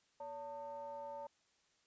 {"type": "ring-modulated tone", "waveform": "triangle", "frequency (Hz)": 164.81, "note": "E3", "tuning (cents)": 0, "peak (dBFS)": -39, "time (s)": [0.2, 1.27], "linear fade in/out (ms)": 5, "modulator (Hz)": 735, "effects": ["white hiss -75 dBFS RMS until 1.86 s", "resampled to 16000 Hz"]}